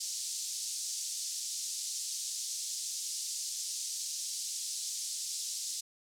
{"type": "band-pass noise", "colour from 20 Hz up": "pink", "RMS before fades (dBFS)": -38, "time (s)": [0, 5.81], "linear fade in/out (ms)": 10, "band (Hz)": [4900, 8800], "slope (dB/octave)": 24, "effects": []}